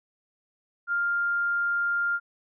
sine tone, 1400 Hz, F6, 4 cents sharp, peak -23 dBFS, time 0.87-2.2 s, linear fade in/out 50 ms, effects none

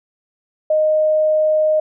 sine tone, 619 Hz, D#5, 9 cents flat, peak -12 dBFS, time 0.7-1.8 s, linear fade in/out 5 ms, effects none

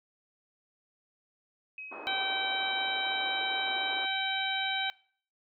sine tone with exponential decay, 2542 Hz, D#7, 36 cents sharp, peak -38 dBFS, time 1.78-2.89 s, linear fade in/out 2 ms, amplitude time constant 240 ms
white band-pass noise, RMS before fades -44 dBFS, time 1.91-4.06 s, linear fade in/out 10 ms, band 300 to 1200 Hz, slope 24 dB/octave
harmonic tone, 772 Hz, G5, 27 cents flat, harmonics 1 / 2 / 3 / 4 / 5, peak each -35 / -35 / -35 / -35 / -35 dBFS, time 2.07-4.9 s, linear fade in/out 0 ms
effects noise-tail reverb RT60 0.5 s tail -23 dB re dry

